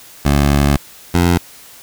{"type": "tone pair in turn", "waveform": "15% pulse", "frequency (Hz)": [71.2, 86.99], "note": ["C#2", "F2"], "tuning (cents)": [47, -6], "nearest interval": "minor third", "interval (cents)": 347, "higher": "second", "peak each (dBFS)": -4, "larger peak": "neither", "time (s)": [[0.25, 0.77], [1.14, 1.38]], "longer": "first", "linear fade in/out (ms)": 5, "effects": ["white hiss -40 dBFS RMS until 1.82 s"]}